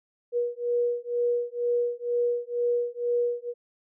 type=beating tone pair; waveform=sine; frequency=480 / 482.1 Hz; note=B4 / B4; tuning=-49 / -42 cents; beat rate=2.1 Hz; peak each=-27 dBFS; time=0.32-3.54 s; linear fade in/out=50 ms; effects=none